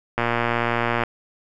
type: click train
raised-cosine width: 0.5 ms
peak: -6 dBFS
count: 102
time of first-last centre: 0.18-1.036 s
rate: 118 Hz
effects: none